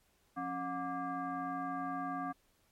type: tone with frequency modulation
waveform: sine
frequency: 723 Hz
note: F#5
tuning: 40 cents flat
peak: -35 dBFS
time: 0.36-2.33 s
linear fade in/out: 20 ms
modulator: 449 Hz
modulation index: 1.4
effects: pink hiss -72 dBFS RMS until 2.71 s + MP3 64 kbps

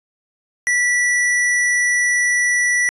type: tone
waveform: square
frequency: 1957 Hz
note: B6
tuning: 16 cents flat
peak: -15 dBFS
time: 0.67-2.89 s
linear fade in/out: 0 ms
effects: resampled to 24000 Hz

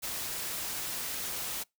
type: noise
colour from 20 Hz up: white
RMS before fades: -36 dBFS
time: 0.02-1.64 s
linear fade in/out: 20 ms
effects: noise-tail reverb RT60 0.2 s tail -26 dB re dry

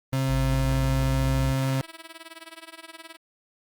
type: tone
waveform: 35% pulse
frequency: 133.4 Hz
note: C3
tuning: 34 cents sharp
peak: -21 dBFS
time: 0.13-1.81 s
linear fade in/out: 0 ms
type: exponential sweep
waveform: sine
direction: up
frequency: 52.9 to 61.74 Hz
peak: -25 dBFS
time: 0.27-1.55 s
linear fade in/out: 50 ms
type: tone with tremolo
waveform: 5% pulse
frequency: 326.8 Hz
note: E4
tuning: 15 cents flat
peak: -27 dBFS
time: 1.57-3.17 s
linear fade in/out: 20 ms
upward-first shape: sine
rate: 19 Hz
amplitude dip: 90%
effects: Opus 32 kbps

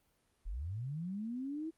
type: linear sweep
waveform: sine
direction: up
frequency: 34.35 to 329.6 Hz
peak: -37 dBFS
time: 0.45-1.71 s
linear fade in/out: 20 ms
effects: pink hiss -75 dBFS RMS until 1.77 s + Opus 32 kbps

